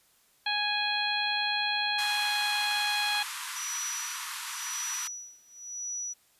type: harmonic tone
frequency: 830.6 Hz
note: G#5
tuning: in tune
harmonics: 1 / 2 / 3 / 4 / 5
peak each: -33 / -33 / -33 / -33 / -33 dBFS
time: 0.46-3.23 s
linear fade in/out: 5 ms
type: band-pass noise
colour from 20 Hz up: pink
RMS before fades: -38 dBFS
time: 1.98-5.08 s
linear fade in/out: 10 ms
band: 930 to 13000 Hz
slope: 96 dB/octave
type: tone with tremolo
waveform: sine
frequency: 5880 Hz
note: F#8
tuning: 12 cents flat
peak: -32 dBFS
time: 3.55-6.14 s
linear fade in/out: 20 ms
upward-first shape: sine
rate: 0.93 Hz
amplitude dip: 95%
effects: white hiss -65 dBFS RMS until 6.39 s + resampled to 32000 Hz